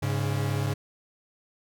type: tone pair together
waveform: 45% pulse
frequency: 102.26 / 138.59 Hz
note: G#2 / C#3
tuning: -26 / 0 cents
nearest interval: perfect fourth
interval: 526 cents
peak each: -28 dBFS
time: 0.02-0.74 s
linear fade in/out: 10 ms
effects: none